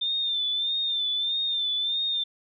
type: tone with vibrato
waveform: sine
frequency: 3583 Hz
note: A7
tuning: 31 cents sharp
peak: -24 dBFS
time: 0.01-2.24 s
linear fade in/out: 10 ms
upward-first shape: sine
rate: 1.6 Hz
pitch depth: 56 cents each way
effects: none